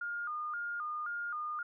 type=tone with vibrato; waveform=sine; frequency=1313 Hz; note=E6; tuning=7 cents flat; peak=-35 dBFS; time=0.01-1.63 s; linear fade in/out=5 ms; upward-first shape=square; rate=1.9 Hz; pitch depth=130 cents each way; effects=none